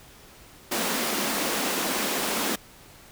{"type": "high-pass noise", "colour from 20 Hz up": "pink", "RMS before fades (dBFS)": -27, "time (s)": [0.71, 2.56], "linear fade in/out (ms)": 10, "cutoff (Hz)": 190, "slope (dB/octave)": 48, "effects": ["pink hiss -50 dBFS RMS until 3.11 s"]}